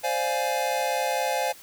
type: chord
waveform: square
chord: D half-diminished seventh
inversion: third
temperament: equal with one note detuned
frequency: 523.3 / 587.3 / 698.5 / 834.5 Hz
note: C5 / D5 / F5 / Ab5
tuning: 0 / 0 / 0 / +8 cents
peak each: -30 / -33 / -30 / -29 dBFS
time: 0.03-1.53 s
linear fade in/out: 20 ms
effects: white hiss -48 dBFS RMS until 1.62 s